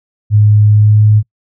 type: tone with pitch glide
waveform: sine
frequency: 105.2 to 106.48 Hz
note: G#2 to G#2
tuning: +23 to +44 cents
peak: -4 dBFS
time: 0.3-1.23 s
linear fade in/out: 50 ms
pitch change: +21 cents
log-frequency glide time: 0.69-1.04 s
effects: noise-tail reverb RT60 0.1 s tail -25 dB re dry